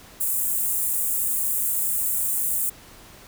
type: high-pass noise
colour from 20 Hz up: white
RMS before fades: -24 dBFS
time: 0.2-2.7 s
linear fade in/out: 10 ms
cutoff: 7700 Hz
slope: 48 dB/octave
effects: pink hiss -47 dBFS RMS until 3.27 s